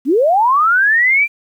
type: linear sweep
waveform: sine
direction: up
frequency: 235.7 to 2394 Hz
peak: -9 dBFS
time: 0.05-1.28 s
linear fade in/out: 50 ms
effects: 8-bit